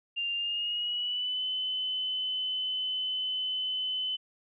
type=tone with pitch glide; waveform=sine; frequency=2794 to 3029 Hz; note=F7 to F#7; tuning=0 to +40 cents; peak=-29 dBFS; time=0.16-4.17 s; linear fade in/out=20 ms; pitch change=+140 cents; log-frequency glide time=0.35-1.44 s; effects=none